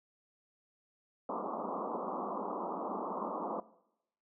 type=band-pass noise; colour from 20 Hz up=white; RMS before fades=-38 dBFS; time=1.29-3.6 s; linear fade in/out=2 ms; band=180 to 1200 Hz; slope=96 dB/octave; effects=noise-tail reverb RT60 0.8 s tail -19 dB re dry